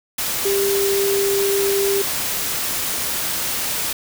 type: tone in noise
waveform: sine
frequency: 396.3 Hz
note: G4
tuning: 19 cents sharp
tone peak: -17 dBFS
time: 0.45-2.02 s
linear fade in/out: 5 ms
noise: white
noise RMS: -23 dBFS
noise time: 0.18-3.93 s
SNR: +3 dB
effects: none